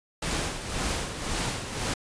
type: noise with tremolo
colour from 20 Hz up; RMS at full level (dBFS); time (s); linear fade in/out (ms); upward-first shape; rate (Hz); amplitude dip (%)
pink; -28; 0.22-1.94; 5; sine; 1.9; 60
effects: resampled to 22050 Hz